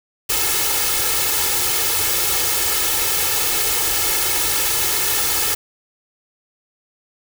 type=noise with comb filter; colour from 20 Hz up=white; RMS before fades=-19 dBFS; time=0.29-5.55 s; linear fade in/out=10 ms; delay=2.3 ms; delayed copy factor=+1; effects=none